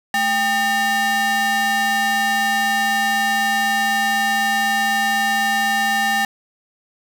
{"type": "ring-modulated tone", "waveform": "square", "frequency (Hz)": 506, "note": "B4", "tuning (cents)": 42, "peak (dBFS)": -14, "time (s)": [0.14, 6.25], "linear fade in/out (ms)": 2, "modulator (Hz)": 1300, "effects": []}